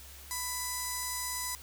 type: tone with notch filter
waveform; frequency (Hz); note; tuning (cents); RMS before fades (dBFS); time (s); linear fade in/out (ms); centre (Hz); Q
5% pulse; 996; B5; +14; -36; 0.31-1.55; 0; 3000; 1.2
effects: added 68 Hz sine -51 dBFS peak until 1.62 s + white hiss -51 dBFS RMS until 1.62 s